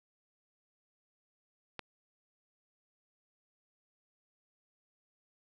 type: click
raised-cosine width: 0.3 ms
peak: -23 dBFS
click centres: 1.793 s
effects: none